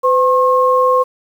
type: tone pair together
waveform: sine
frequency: 508 / 1076.4 Hz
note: B4 / C6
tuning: +49 / +49 cents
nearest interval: octave + minor second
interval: 1300 cents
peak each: -12 dBFS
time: 0.03-1.04 s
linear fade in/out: 20 ms
effects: 7-bit